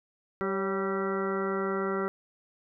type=harmonic tone with a mistuned harmonic; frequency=194.1 Hz; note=G3; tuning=17 cents flat; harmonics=1 / 2 / 3 / 4 / 5 / 6 / 7 / 8 / 10; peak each=-34 / -30 / -38 / -43 / -43 / -40 / -35 / -46 / -42 dBFS; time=0.41-2.08 s; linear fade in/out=0 ms; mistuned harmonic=3; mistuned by=-56 cents; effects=none